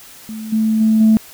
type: tone with level steps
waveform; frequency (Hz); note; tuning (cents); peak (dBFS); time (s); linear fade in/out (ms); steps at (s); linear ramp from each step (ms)
sine; 219.4; A3; -5; -25 / -12 / -9 / -6; 0.29-1.17; 0; 0.52 / 0.8 / 1; 10
effects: tanh soft clip ceiling -4 dBFS + white hiss -40 dBFS RMS until 1.33 s